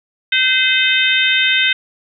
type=harmonic tone with a mistuned harmonic; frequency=515 Hz; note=C5; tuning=28 cents flat; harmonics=3 / 4 / 5 / 6 / 7; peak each=-18 / -18 / -18 / -18 / -18 dBFS; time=0.32-1.73 s; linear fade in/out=5 ms; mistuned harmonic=7; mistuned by=+21 cents; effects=none